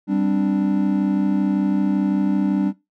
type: chord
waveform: triangle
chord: G suspended fourth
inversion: none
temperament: just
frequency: 196 / 261.3 / 294 Hz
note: G3 / C4 / D4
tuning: 0 / -2 / +2 cents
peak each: -18 / -23 / -18 dBFS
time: 0.07-2.73 s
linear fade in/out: 50 ms
effects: noise-tail reverb RT60 0.2 s tail -18 dB re dry